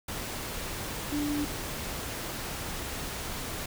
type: tone in noise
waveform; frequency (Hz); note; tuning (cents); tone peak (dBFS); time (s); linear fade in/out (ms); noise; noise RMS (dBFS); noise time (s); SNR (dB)
sine; 293.7; D4; 0; -28; 1.12-1.45; 5; pink; -36; 0.08-3.66; +5
effects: none